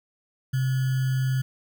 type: tone with sample-and-hold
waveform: sine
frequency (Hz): 130.81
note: C3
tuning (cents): 0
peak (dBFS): -21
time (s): 0.53-1.42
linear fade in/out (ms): 10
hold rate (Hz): 1575
effects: none